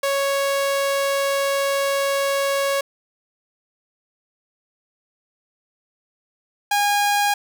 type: tone pair in turn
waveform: sawtooth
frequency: 554.4 / 817.8 Hz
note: C#5 / G#5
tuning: 0 / -27 cents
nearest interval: perfect fifth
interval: 673 cents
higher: second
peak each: -15 / -13 dBFS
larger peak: second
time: 0.03-2.81 / 6.71-7.34 s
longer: first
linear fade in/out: 5 ms
effects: none